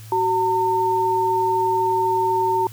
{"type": "tone pair together", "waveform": "sine", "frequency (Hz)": [376.3, 908], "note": ["F#4", "A#5"], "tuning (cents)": [29, -46], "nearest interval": "octave + minor third", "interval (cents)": 1525, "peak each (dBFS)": [-22, -18], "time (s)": [0.12, 2.67], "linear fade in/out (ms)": 2, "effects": ["added 110 Hz sine -37 dBFS peak until 2.72 s", "white hiss -46 dBFS RMS until 2.72 s"]}